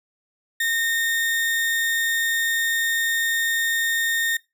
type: tone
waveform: 35% pulse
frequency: 1836 Hz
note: A#6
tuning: 27 cents flat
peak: -19 dBFS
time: 0.6-4.37 s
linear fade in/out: 5 ms
effects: noise-tail reverb RT60 0.2 s tail -19 dB re dry